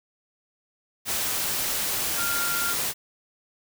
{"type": "tone in noise", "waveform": "sine", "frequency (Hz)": 1396, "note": "F6", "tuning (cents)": -1, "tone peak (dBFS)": -28, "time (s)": [2.16, 2.76], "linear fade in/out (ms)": 50, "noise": "white", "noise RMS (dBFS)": -27, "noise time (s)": [1.05, 2.94], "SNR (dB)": -4, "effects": []}